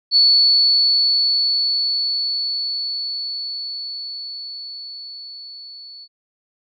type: tone with level ramp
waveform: sine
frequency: 4435 Hz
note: C#8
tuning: in tune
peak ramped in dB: -9 to -36 dBFS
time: 0.11-6.08 s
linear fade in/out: 50 ms
effects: none